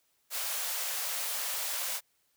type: high-pass noise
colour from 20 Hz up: white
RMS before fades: -34 dBFS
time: 0.3-2.01 s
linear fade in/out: 50 ms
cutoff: 490 Hz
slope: 48 dB/octave
effects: white hiss -73 dBFS RMS until 2.36 s